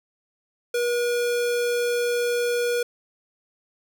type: tone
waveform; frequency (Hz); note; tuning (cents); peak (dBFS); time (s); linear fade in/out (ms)
square; 481; B4; -46; -22; 0.74-2.83; 5
effects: none